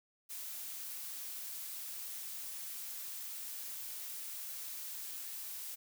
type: noise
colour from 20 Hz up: blue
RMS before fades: -44 dBFS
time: 0.29-5.76 s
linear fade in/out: 20 ms
effects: none